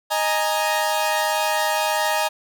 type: chord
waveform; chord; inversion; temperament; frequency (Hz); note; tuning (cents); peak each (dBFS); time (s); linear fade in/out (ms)
sawtooth; D# suspended fourth; none; equal; 622.3 / 830.6 / 932.3; D#5 / G#5 / A#5; 0 / 0 / 0; -20; 0.1-2.29; 20
effects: none